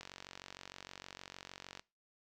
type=click train; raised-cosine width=0.2 ms; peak=-29 dBFS; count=84; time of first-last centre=0.01-1.795 s; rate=46.5 Hz; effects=noise-tail reverb RT60 0.3 s tail -23 dB re dry